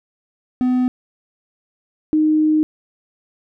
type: tone pair in turn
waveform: triangle / sine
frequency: 251.9 / 308.9 Hz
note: B3 / D#4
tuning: +34 / -12 cents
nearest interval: major third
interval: 354 cents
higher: second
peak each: -12 dBFS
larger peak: neither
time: 0.61-0.88 / 2.13-2.63 s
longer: second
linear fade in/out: 0 ms
effects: none